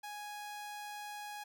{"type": "tone", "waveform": "sawtooth", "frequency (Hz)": 830.6, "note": "G#5", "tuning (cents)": 0, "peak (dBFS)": -39, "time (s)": [0.03, 1.44], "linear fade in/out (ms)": 10, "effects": []}